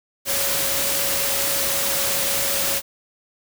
sine tone in noise, 554.4 Hz, C#5, in tune, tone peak -31 dBFS, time 0.25-2.82 s, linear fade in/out 50 ms, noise white, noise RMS -22 dBFS, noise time 0.25-2.82 s, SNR -12 dB, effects none

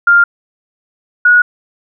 sine tone pair in turn, 1400 / 1455.3 Hz, F6 / F#6, +4 / -29 cents, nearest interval minor second, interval 67 cents, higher second, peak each -4 dBFS, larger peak neither, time 0.07-0.24 / 1.25-1.42 s, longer neither, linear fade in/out 5 ms, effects none

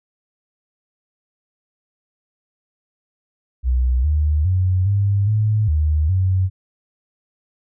sine tone with pitch steps, 62.7 / 75.6 / 92.4 / 100.3 / 107.2 / 76.6 / 93.6 Hz, B1 / D#2 / F#2 / G2 / A2 / D#2 / F#2, +27 / -49 / -2 / +40 / -45 / -27 / +20 cents, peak -14 dBFS, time 3.63-6.5 s, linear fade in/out 50 ms, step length 410 ms, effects none

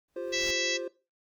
pink noise with exponential growth, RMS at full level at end -41 dBFS, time 0.08-0.51 s, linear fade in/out 5 ms, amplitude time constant 92 ms
triangle chord, F suspended second, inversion none, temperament just, 349.2 / 392.9 / 523.8 Hz, F4 / G4 / C5, 0 / +4 / +2 cents, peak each -35 / -39 / -34 dBFS, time 0.16-0.88 s, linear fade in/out 5 ms
harmonic tone, 659.3 Hz, E5, in tune, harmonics 3 / 4 / 5 / 6 / 7 / 8 / 9 / 10, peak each -34 / -35 / -36 / -37 / -37 / -38 / -39 / -39 dBFS, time 0.32-0.78 s, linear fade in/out 20 ms
effects noise-tail reverb RT60 0.3 s tail -18 dB re dry

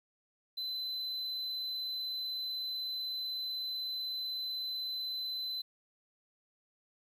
triangle tone, 4036 Hz, B7, 37 cents sharp, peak -34 dBFS, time 0.57-5.62 s, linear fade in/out 10 ms, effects 11-bit

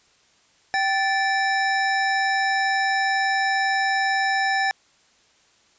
square tone pair together, 777 / 1754.9 Hz, G5 / A6, -16 / -5 cents, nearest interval octave + major second, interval 1411 cents, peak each -23 dBFS, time 0.74-4.71 s, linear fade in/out 0 ms, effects white hiss -59 dBFS RMS until 5.78 s + resampled to 16000 Hz

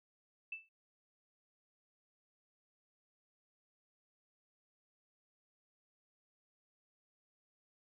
sine tone with exponential decay, 2645 Hz, E7, 5 cents sharp, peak -37 dBFS, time 0.52-0.69 s, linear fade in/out 5 ms, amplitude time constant 36 ms, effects none

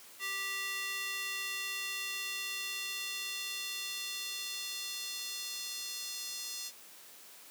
square tone with high-pass filter sweep, 392 Hz, G4, in tune, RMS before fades -39 dBFS, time 0.19-6.72 s, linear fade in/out 50 ms, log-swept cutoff 2000 to 4900 Hz, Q 1.6, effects white hiss -54 dBFS RMS until 7.5 s + high-pass 200 Hz 12 dB/octave

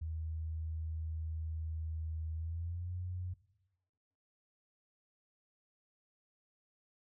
sine tone with pitch glide, 79.8 to 90.09 Hz, D#2 to F#2, +44 to -46 cents, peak -37 dBFS, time 0.01-3.34 s, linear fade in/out 10 ms, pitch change +210 cents, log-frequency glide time 2.34-2.96 s, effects noise-tail reverb RT60 1.0 s tail -17 dB re dry

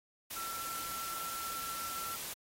sine tone in noise, 1346 Hz, E6, 36 cents sharp, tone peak -41 dBFS, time 0.36-2.16 s, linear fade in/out 10 ms, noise white, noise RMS -42 dBFS, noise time 0.3-2.34 s, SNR -2 dB, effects AAC 48 kbps

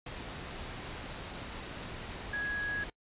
sine tone in noise, 1665 Hz, G#6, 4 cents sharp, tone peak -32 dBFS, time 2.33-2.84 s, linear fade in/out 5 ms, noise pink, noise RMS -42 dBFS, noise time 0.06-2.9 s, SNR +7 dB, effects noise-tail reverb RT60 0.1 s tail -23 dB re dry + resampled to 8000 Hz

